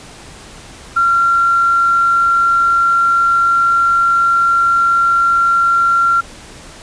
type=tone with quantisation; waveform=sine; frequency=1374 Hz; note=F6; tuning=29 cents flat; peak=-9 dBFS; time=0.96-6.21 s; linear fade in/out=10 ms; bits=6; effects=pink hiss -36 dBFS RMS until 6.82 s + resampled to 22050 Hz